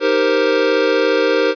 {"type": "chord", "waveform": "square", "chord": "C minor seventh", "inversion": "first", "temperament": "equal", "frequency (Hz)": [311.1, 392, 466.2, 523.3], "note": ["Eb4", "G4", "Bb4", "C5"], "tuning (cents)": [0, 0, 0, 0], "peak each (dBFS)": [-22, -20, -17, -19], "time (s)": [0, 1.55], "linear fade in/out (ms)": 50, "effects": ["resampled to 11025 Hz"]}